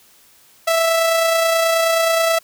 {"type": "tone with amplitude modulation", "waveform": "sawtooth", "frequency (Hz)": 659.3, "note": "E5", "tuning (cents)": 0, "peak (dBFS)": -9, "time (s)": [0.67, 2.39], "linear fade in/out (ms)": 10, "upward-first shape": "sine", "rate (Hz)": 29.4, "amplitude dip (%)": 30, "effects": ["white hiss -51 dBFS RMS until 2.43 s"]}